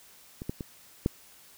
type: clicks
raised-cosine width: 3 ms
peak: -24 / -18 / -22 / -11 dBFS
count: 4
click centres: 0.419 / 0.495 / 0.608 / 1.061 s
effects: white hiss -55 dBFS RMS until 1.57 s